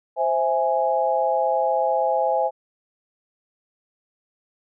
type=chord; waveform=sine; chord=C augmented; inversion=none; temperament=equal; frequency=523.3 / 659.3 / 830.6 Hz; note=C5 / E5 / G#5; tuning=0 / 0 / 0 cents; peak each=-23 / -23 / -22 dBFS; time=0.16-2.51 s; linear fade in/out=50 ms; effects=none